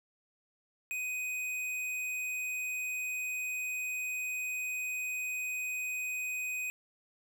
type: tone with tanh clipping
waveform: sine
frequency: 2500 Hz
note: D#7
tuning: 8 cents sharp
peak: -35 dBFS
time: 0.91-6.7 s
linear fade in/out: 0 ms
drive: 16 dB
effects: none